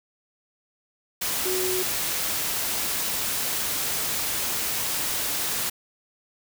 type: tone in noise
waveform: sine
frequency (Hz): 370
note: F#4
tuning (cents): 0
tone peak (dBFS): -26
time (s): 1.45-1.83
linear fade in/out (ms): 10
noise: white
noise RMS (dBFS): -27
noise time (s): 1.21-5.7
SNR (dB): -2
effects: none